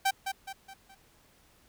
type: tone with echo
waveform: sawtooth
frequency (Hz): 778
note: G5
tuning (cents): -13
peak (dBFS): -20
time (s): 0.05-0.11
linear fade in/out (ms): 10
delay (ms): 210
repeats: 4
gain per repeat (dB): -7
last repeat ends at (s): 0.95
effects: pink hiss -63 dBFS RMS until 1.68 s